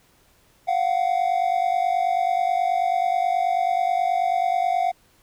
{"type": "tone pair together", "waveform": "triangle", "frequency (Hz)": [698.5, 747.8], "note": ["F5", "F#5"], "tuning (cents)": [0, 18], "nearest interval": "minor second", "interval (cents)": 118, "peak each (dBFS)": -20, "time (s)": [0.67, 4.92], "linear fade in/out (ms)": 20, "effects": ["pink hiss -59 dBFS RMS until 5.22 s"]}